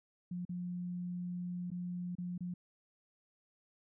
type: tone with dropouts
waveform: sine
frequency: 177.7 Hz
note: F3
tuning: 30 cents sharp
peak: -37 dBFS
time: 0.31-2.54 s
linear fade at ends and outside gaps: 5 ms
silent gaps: 0.452-0.492 / 1.704-1.715 / 2.153-2.183 / 2.379-2.406 s
effects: none